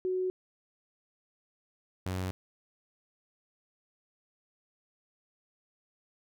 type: tone pair in turn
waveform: sine / sawtooth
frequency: 370 / 92.71 Hz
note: F#4 / F#2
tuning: 0 / +4 cents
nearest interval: 2 octaves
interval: 2396 cents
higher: first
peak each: -28 / -28 dBFS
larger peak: neither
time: 0.05-0.3 / 2.06-2.31 s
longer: neither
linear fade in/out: 0 ms
effects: none